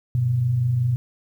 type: tone pair together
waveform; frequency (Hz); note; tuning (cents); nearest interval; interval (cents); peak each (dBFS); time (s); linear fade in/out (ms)
sine; 98 / 123.47; G2 / B2; 0 / 0; major third; 400; -29 / -18; 0.15-0.96; 0
effects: 9-bit